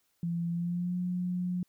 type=tone with pitch glide; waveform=sine; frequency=170 to 179.49 Hz; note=F3 to F3; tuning=-46 to +48 cents; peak=-29 dBFS; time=0.23-1.63 s; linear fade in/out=2 ms; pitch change=+94 cents; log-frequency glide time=0.51-0.96 s; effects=white hiss -74 dBFS RMS until 1.68 s